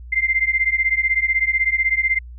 sine beating tone pair, 2082 / 2098 Hz, C7 / C7, -9 / +4 cents, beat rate 16 Hz, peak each -19 dBFS, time 0.12-2.19 s, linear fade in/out 10 ms, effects added 60 Hz sine -34 dBFS peak until 2.38 s

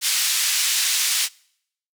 white band-pass noise, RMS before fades -21 dBFS, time 0.01-1.29 s, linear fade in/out 50 ms, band 2300 to 8000 Hz, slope 12 dB/octave, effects noise-tail reverb RT60 0.7 s tail -25 dB re dry

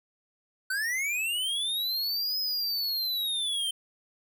square linear two-way sweep, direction up then down, 1491 to 5110 to 3098 Hz, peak -28 dBFS, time 0.7-3.71 s, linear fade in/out 5 ms, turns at 2.39 s, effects none

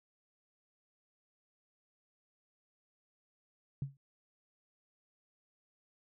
sine tone with exponential decay, 137.8 Hz, C#3, 10 cents flat, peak -30 dBFS, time 3.82-3.97 s, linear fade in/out 2 ms, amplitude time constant 32 ms, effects none

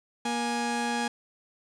sawtooth tone pair together, 237.4 / 830.6 Hz, A#3 / G#5, +32 / 0 cents, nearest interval octave + minor seventh, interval 2168 cents, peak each -26 dBFS, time 0.25-1.08 s, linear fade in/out 5 ms, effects resampled to 22050 Hz + 10-bit

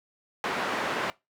white band-pass noise, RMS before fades -30 dBFS, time 0.44-1.1 s, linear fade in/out 0 ms, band 210 to 1600 Hz, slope 12 dB/octave, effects noise-tail reverb RT60 0.2 s tail -20 dB re dry

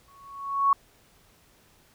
sine tone with exponential growth, 1110 Hz, C#6, 2 cents sharp, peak -15 dBFS, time 0.08-0.73 s, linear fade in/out 2 ms, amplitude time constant 140 ms, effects pink hiss -60 dBFS RMS until 1.94 s

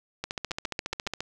two click trains, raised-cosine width 0.2 ms, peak -14 / -14 dBFS, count 5 / 15, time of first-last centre 0.51-1.073 / 0.24-1.206 s, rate 7.11 / 14.5 Hz, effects none

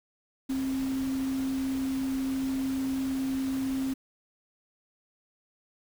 sine tone in noise, 265.8 Hz, C4, 27 cents sharp, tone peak -27 dBFS, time 0.49-3.94 s, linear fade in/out 10 ms, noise pink, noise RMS -43 dBFS, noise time 0.49-3.94 s, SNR +13 dB, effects none

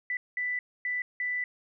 sine tone bursts at uneven times, 1984 Hz, B6, 7 cents sharp, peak -28 dBFS, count 4, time 0.1-0.17 / 0.37-0.59 / 0.85-1.02 / 1.2-1.44 s, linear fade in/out 2 ms, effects none

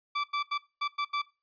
sawtooth tone bursts at uneven times, 1162 Hz, D6, 19 cents flat, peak -24 dBFS, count 6, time 0.15-0.24 / 0.33-0.43 / 0.51-0.58 / 0.81-0.88 / 0.98-1.05 / 1.13-1.22 s, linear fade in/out 10 ms, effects noise-tail reverb RT60 0.3 s tail -20 dB re dry + resampled to 11025 Hz

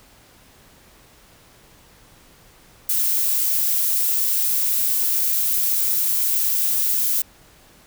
violet noise, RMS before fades -20 dBFS, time 2.89-7.22 s, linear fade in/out 5 ms, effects pink hiss -51 dBFS RMS until 7.86 s

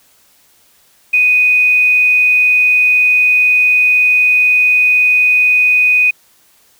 sine tone with quantisation, 2489 Hz, D#7, in tune, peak -7 dBFS, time 1.13-6.11 s, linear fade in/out 10 ms, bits 6, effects white hiss -51 dBFS RMS until 6.79 s

